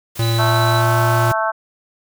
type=noise; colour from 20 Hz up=white; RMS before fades=-33 dBFS; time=0.15-1.33 s; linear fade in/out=10 ms
type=tone with pitch glide; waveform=square; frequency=114.4 to 116.13 Hz; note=A#2 to A#2; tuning=-32 to -6 cents; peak=-16 dBFS; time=0.19-1.32 s; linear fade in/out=5 ms; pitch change=+26 cents; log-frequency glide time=0.46-1.05 s
type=tone with tremolo; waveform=sine; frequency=3957 Hz; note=B7; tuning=3 cents sharp; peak=-23 dBFS; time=0.21-0.82 s; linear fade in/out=20 ms; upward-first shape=sine; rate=15 Hz; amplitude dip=50%
type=harmonic tone; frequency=220 Hz; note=A3; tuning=in tune; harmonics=3 / 4 / 5 / 6 / 7; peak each=-21 / -22 / -23 / -24 / -24 dBFS; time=0.38-1.52 s; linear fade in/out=20 ms
effects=none